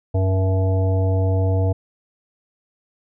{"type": "harmonic tone with a mistuned harmonic", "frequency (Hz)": 94.6, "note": "F#2", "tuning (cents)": 39, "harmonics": [1, 3, 5, 7, 9], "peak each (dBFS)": [-16, -29, -27, -28, -37], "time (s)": [0.14, 1.73], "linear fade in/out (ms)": 10, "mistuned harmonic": 9, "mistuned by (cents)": 21, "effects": []}